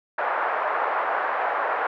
pink band-pass noise, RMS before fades -25 dBFS, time 0.18-1.87 s, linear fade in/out 5 ms, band 600 to 1600 Hz, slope 24 dB/octave, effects none

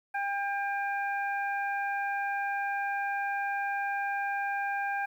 harmonic tone, 800 Hz, G5, 35 cents sharp, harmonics 1 / 2 / 3, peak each -31 / -33 / -40 dBFS, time 0.14-5.06 s, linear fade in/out 10 ms, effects 10-bit

